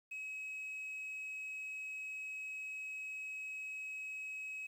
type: tone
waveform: sine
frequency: 2557 Hz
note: D#7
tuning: 47 cents sharp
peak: -39 dBFS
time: 0.11-4.67 s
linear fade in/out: 10 ms
effects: tanh soft clip ceiling -40 dBFS + 11-bit